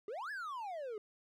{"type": "exponential two-way sweep", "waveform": "triangle", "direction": "up then down", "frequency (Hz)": [386.1, 1760, 405.8], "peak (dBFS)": -38, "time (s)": [0.08, 0.98], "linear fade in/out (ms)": 2, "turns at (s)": 0.31, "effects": []}